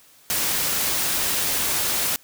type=noise; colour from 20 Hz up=white; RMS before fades=-23 dBFS; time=0.3-2.16 s; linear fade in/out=0 ms; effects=white hiss -53 dBFS RMS until 2.23 s